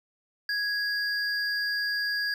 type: tone pair together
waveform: triangle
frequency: 1661.2 / 4770 Hz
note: G#6 / D8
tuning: 0 / +26 cents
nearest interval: octave + tritone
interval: 1826 cents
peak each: -26 / -30 dBFS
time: 0.49-2.34 s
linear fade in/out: 2 ms
effects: none